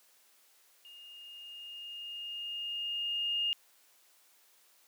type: tone with level ramp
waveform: sine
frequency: 2835 Hz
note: F7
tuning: 25 cents sharp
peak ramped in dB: -50 to -28 dBFS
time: 0.85-3.53 s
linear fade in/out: 0 ms
effects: white hiss -65 dBFS RMS until 4.87 s + high-pass 400 Hz 12 dB/octave